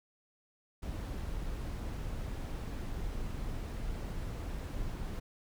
brown noise, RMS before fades -38 dBFS, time 0.82-5.2 s, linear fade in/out 10 ms, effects none

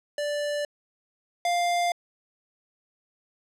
square tone pair in turn, 586 / 699.1 Hz, D5 / F5, -4 / +2 cents, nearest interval minor third, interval 306 cents, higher second, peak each -27 / -23 dBFS, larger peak second, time 0.18-0.65 / 1.45-1.92 s, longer neither, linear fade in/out 2 ms, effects low-pass 9000 Hz 12 dB/octave

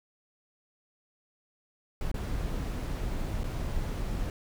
brown noise with dropouts, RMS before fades -32 dBFS, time 2.01-4.3 s, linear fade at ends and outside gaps 1 ms, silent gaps 2.115-2.142 / 3.434-3.441 s, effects none

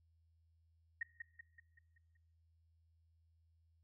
sine tone with echo, 1864.7 Hz, A#6, in tune, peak -37 dBFS, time 1.01-1.03 s, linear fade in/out 5 ms, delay 190 ms, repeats 6, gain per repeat -6 dB, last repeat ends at 2.17 s, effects noise-tail reverb RT60 0.9 s tail -18 dB re dry + added 82 Hz sine -70 dBFS peak until 3.83 s

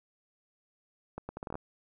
accelerating click train, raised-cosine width 1 ms, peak -24 dBFS, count 9, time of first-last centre 1.18-1.555 s, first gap 110 ms, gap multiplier 0.73, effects none

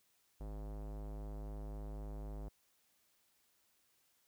square tone with low-pass filter, 51.91 Hz, G#1, in tune, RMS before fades -45 dBFS, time 0.4-2.49 s, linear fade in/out 10 ms, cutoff 730 Hz, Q 1.3, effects white hiss -75 dBFS RMS until 4.27 s

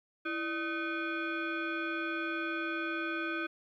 sine tone with frequency modulation, 596 Hz, D5, 25 cents sharp, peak -32 dBFS, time 0.25-3.47 s, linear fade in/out 10 ms, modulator 927 Hz, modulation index 2, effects 12-bit

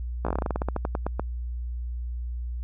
slowing click train, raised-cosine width 1 ms, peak -13 dBFS, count 18, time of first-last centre 0.25-1.196 s, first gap 16 ms, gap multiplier 1.14, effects added 60 Hz sine -29 dBFS peak until 2.63 s

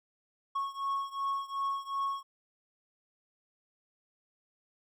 triangle beating tone pair, 1100 / 1102.7 Hz, C#6 / C#6, -14 / -9 cents, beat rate 2.7 Hz, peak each -32 / -34 dBFS, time 0.55-2.23 s, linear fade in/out 10 ms, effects none

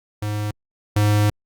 square tone pair in turn, 104.9 / 104.51 Hz, G#2 / G#2, +18 / +11 cents, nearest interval unison, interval 7 cents, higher first, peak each -23 / -15 dBFS, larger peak second, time 0.22-0.51 / 0.96-1.3 s, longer second, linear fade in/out 5 ms, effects Opus 48 kbps

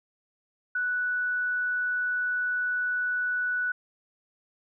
sine tone, 1480 Hz, F#6, in tune, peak -25 dBFS, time 0.75-3.72 s, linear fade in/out 5 ms, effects none

